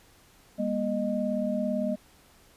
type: tone cluster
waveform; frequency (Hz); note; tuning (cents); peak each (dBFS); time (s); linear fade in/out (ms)
sine; 202.6 / 240.5 / 616; G#3 / B3 / D#5; -43 / -46 / -17; -30; 0.58-1.96; 20
effects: pink hiss -58 dBFS RMS until 2.56 s + resampled to 32000 Hz